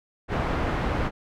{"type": "low-pass noise", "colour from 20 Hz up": "pink", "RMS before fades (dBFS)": -26, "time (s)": [0.28, 1.11], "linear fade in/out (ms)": 50, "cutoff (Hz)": 1700, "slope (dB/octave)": 12, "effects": []}